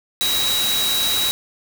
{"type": "tone in noise", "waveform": "sine", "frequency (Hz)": 3859, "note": "B7", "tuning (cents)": -41, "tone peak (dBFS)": -19, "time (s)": [0.21, 1.31], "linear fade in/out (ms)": 0, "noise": "white", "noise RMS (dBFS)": -23, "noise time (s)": [0.21, 1.31], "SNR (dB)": 1, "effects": []}